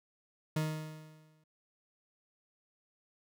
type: tone with exponential decay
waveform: 40% pulse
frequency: 155.56 Hz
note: D#3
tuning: in tune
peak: -28 dBFS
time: 0.56-1.44 s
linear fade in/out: 5 ms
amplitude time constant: 190 ms
effects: none